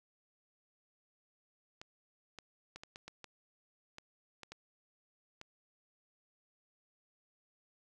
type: clicks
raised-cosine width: 0.2 ms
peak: -30 dBFS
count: 11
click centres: 1.815 / 2.387 / 2.76 / 2.835 / 2.959 / 3.08 / 3.243 / 3.984 / 4.433 / 4.52 / 5.414 s
effects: 12-bit